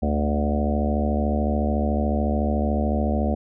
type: harmonic tone with a mistuned harmonic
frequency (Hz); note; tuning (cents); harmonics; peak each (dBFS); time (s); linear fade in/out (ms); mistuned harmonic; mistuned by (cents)
73.8; D2; +9; 1 / 3 / 4 / 5 / 6 / 7 / 8 / 9 / 10; -23 / -24 / -32 / -35 / -35 / -33 / -30 / -35 / -32; 0.02-3.35; 10; 9; +25
effects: none